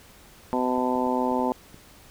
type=harmonic tone; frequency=126.4 Hz; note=B2; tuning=41 cents sharp; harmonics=2 / 3 / 4 / 5 / 6 / 7 / 8; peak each=-26 / -31 / -30 / -32 / -36 / -27 / -35 dBFS; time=0.53-1.52 s; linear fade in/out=0 ms
type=clicks; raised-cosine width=3 ms; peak=-33 dBFS; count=6; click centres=0.78 / 0.956 / 1.067 / 1.316 / 1.396 / 1.744 s
effects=pink hiss -51 dBFS RMS until 2.1 s